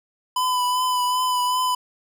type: tone with vibrato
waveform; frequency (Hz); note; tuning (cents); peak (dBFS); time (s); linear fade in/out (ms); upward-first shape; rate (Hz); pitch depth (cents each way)
square; 1001; B5; +23; -20; 0.36-1.75; 5; triangle; 2.6; 26
effects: none